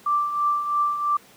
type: tone with tremolo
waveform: sine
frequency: 1174.7 Hz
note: D6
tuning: in tune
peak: -17 dBFS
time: 0.06-1.17 s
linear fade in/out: 5 ms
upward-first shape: triangle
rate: 3 Hz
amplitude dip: 65%
effects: pink hiss -51 dBFS RMS until 1.36 s + high-pass 150 Hz 12 dB/octave